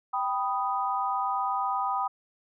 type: chord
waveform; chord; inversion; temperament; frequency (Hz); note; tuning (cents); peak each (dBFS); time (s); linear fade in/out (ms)
sine; G augmented; none; equal; 784 / 987.8 / 1244.5; G5 / B5 / D#6; 0 / 0 / 0; -30; 0.13-2.08; 10
effects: none